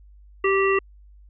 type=harmonic tone; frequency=389.6 Hz; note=G4; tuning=11 cents flat; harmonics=1 / 3 / 5 / 7; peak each=-19 / -24 / -26 / -27 dBFS; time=0.44-0.79 s; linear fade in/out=5 ms; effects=added 50 Hz sine -46 dBFS peak until 1.29 s